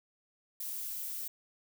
violet noise, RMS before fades -39 dBFS, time 0.6-1.28 s, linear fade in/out 5 ms, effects none

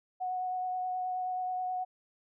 sine tone with vibrato, 736 Hz, F#5, 9 cents flat, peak -31 dBFS, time 0.2-1.85 s, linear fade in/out 20 ms, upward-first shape sine, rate 9.4 Hz, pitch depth 12 cents each way, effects none

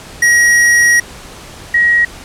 square / sine tone pair in turn, 1900 / 1900 Hz, A#6 / A#6, +33 / +33 cents, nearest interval unison, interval 0 cents, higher neither, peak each -7 dBFS, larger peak neither, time 0.22-1 / 1.74-2.05 s, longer first, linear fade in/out 5 ms, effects pink hiss -33 dBFS RMS until 2.24 s + low-pass 10000 Hz 12 dB/octave

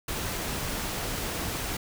pink noise, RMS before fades -32 dBFS, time 0.08-1.77 s, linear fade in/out 5 ms, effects none

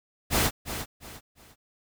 pink noise with echo, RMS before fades -23 dBFS, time 0.3-0.51 s, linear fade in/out 50 ms, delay 350 ms, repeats 3, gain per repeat -10 dB, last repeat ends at 1.56 s, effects none

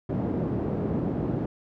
pink band-pass noise, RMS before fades -28 dBFS, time 0.09-1.46 s, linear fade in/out 5 ms, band 130 to 390 Hz, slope 12 dB/octave, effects none

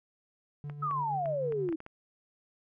triangle tone with tremolo, 145.8 Hz, D3, 12 cents flat, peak -34 dBFS, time 0.64-1.7 s, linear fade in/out 0 ms, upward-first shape sine, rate 6.4 Hz, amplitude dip 50%
clicks, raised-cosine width 0.5 ms, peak -30 dBFS, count 8, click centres 0.698 / 0.911 / 1.258 / 1.523 / 1.689 / 1.726 / 1.804 / 1.864 s
sine exponential sweep, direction down, 1308 to 311.1 Hz, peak -29 dBFS, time 0.82-1.76 s, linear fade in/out 10 ms
effects none

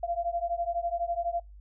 sine beating tone pair, 682 / 694 Hz, F5 / F5, -41 / -11 cents, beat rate 12 Hz, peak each -31 / -31 dBFS, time 0.03-1.4 s, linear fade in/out 5 ms, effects noise-tail reverb RT60 0.2 s tail -24 dB re dry + added 50 Hz sine -46 dBFS peak until 1.6 s

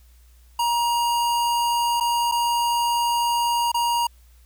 square tone with dropouts, 946 Hz, A#5, 25 cents sharp, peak -20 dBFS, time 0.59-4.07 s, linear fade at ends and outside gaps 5 ms, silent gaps 2.001-2.007 / 2.315-2.32 / 3.718-3.743 s, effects added 60 Hz sine -49 dBFS peak until 4.45 s + white hiss -61 dBFS RMS until 4.45 s

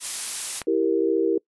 blue noise, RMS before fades -26 dBFS, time 0-0.63 s, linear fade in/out 50 ms
click, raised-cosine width 0.3 ms, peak -14 dBFS, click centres 0.617 s
sine chord, E diminished, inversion none, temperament equal, 329.6 / 392 / 466.2 Hz, E4 / G4 / Bb4, 0 / 0 / 0 cents, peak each -23 dBFS, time 0.67-1.38 s, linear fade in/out 5 ms
effects noise-tail reverb RT60 0.1 s tail -24 dB re dry + resampled to 24000 Hz

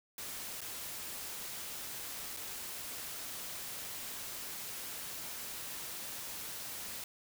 white noise with dropouts, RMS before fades -43 dBFS, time 0.18-7.04 s, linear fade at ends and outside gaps 2 ms, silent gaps 0.607-0.615 / 2.366-2.37 s, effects none

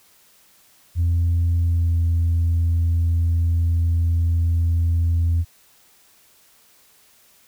sine tone with pitch glide, 85.2 to 84.03 Hz, F2 to E2, -42 to +34 cents, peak -14 dBFS, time 0.95-5.45 s, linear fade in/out 50 ms, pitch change -24 cents, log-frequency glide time 1.61-1.98 s, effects tanh soft clip ceiling -14 dBFS + white hiss -55 dBFS RMS until 7.47 s

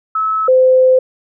sine tone pair in turn, 1298 / 515.1 Hz, E6 / C5, -27 / -27 cents, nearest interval octave + major third, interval 1600 cents, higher first, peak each -13 / -6 dBFS, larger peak second, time 0.15-0.48 / 0.48-0.99 s, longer second, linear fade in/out 5 ms, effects none

